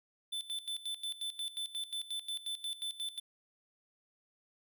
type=tone with tremolo; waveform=square; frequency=3520 Hz; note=A7; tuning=in tune; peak=-36 dBFS; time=0.32-3.2 s; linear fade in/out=10 ms; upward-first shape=square; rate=5.6 Hz; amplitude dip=80%; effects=none